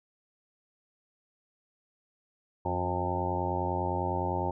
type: harmonic tone with a mistuned harmonic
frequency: 89.9 Hz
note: F#2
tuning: 49 cents flat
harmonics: 1 / 2 / 3 / 4 / 5 / 6 / 7 / 8 / 9 / 10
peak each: -34 / -39 / -40 / -36 / -45 / -38 / -39 / -43 / -35 / -34 dBFS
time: 2.65-4.51 s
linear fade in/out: 5 ms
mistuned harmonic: 2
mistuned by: -64 cents
effects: none